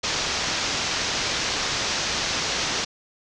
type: low-pass noise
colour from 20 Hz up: white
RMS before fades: -26 dBFS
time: 0.03-2.85 s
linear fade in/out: 10 ms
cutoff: 6400 Hz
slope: 48 dB/octave
effects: none